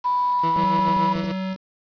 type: tone with pitch glide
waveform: sine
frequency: 987.8 to 979.3 Hz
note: B5 to B5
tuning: 0 to -15 cents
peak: -18 dBFS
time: 0.04-1.14 s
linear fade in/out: 20 ms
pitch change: -15 cents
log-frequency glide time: 0.15-0.67 s
type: tone with tremolo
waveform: 20% pulse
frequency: 164.6 Hz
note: E3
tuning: 2 cents flat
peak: -20 dBFS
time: 0.43-1.32 s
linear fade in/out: 5 ms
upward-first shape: sine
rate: 7 Hz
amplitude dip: 60%
type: tone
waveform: square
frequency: 189 Hz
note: F#3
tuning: 37 cents sharp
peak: -25 dBFS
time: 0.55-1.57 s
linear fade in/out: 50 ms
type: clicks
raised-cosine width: 2 ms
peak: -20 dBFS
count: 7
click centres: 0.563 / 0.638 / 0.792 / 0.882 / 0.966 / 1.158 / 1.242 s
effects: resampled to 11025 Hz + 7-bit